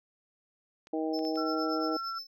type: clicks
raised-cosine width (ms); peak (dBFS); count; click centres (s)
0.2; -34; 4; 0.871 / 1.191 / 1.251 / 1.357
type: harmonic tone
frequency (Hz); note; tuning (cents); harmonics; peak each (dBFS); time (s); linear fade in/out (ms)
158.2; D#3; +29; 2 / 3 / 4 / 5; -31 / -35 / -37 / -39; 0.93-1.97; 5
type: tone with tremolo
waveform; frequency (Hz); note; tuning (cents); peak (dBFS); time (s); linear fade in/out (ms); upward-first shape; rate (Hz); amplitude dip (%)
triangle; 5274; E8; 0; -35; 1.13-2.27; 10; triangle; 8.7; 85
type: tone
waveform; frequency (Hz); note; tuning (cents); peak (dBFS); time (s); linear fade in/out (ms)
sine; 1351; E6; +42; -34; 1.37-2.19; 10
effects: none